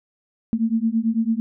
sine beating tone pair, 221.4 / 230.4 Hz, A3 / A#3, +11 / -20 cents, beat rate 9 Hz, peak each -21 dBFS, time 0.53-1.4 s, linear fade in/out 0 ms, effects none

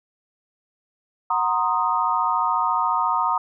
sine chord, C half-diminished seventh, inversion second, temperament equal, 740 / 932.3 / 1046.5 / 1244.5 Hz, Gb5 / Bb5 / C6 / Eb6, 0 / 0 / 0 / 0 cents, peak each -28 / -22 / -26 / -23 dBFS, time 1.3-3.38 s, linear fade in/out 5 ms, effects none

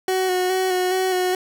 30% pulse tone with vibrato, 370 Hz, F#4, in tune, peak -16 dBFS, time 0.08-1.35 s, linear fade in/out 2 ms, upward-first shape square, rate 2.4 Hz, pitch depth 21 cents each way, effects none

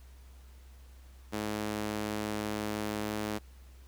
sawtooth tone with high-pass filter, 105.9 Hz, G#2, 34 cents sharp, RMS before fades -35 dBFS, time 1.32-3.39 s, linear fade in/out 20 ms, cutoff 240 Hz, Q 1, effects added 64 Hz sine -50 dBFS peak until 3.87 s + pink hiss -63 dBFS RMS until 3.87 s

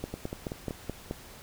two click trains, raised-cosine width 2 ms, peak -19 / -21 dBFS, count 6 / 4, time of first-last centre 0.04-1.111 / 0.14-0.708 s, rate 4.67 / 5.28 Hz, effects pink hiss -49 dBFS RMS until 1.42 s

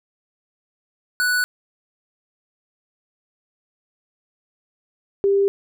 square / sine tone pair in turn, 1480 / 396.8 Hz, F#6 / G4, 0 / +21 cents, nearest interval octave + major seventh, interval 2279 cents, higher first, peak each -18 / -14 dBFS, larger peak second, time 1.2-1.44 / 5.24-5.48 s, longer neither, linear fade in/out 0 ms, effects none

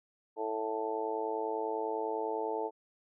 harmonic tone, 110 Hz, A2, in tune, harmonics 3 / 4 / 5 / 6 / 7 / 8, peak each -42 / -35 / -43 / -41 / -44 / -37 dBFS, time 0.36-2.71 s, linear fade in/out 50 ms, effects none

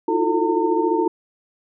sine tone cluster, 318.8 / 345.1 / 359.2 / 442.8 / 909 Hz, D#4 / F4 / F4 / A4 / A#5, +42 / -21 / +49 / +11 / -44 cents, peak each -23 dBFS, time 0.08-1.08 s, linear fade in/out 5 ms, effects none

